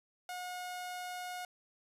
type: tone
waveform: sawtooth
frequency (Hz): 723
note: F#5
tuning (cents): -40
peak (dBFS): -36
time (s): 0.29-1.45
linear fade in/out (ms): 2
effects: resampled to 32000 Hz